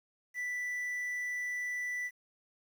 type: tone with quantisation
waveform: triangle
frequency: 1975.5 Hz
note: B6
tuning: in tune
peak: -32 dBFS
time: 0.34-2.11 s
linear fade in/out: 50 ms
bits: 10
effects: none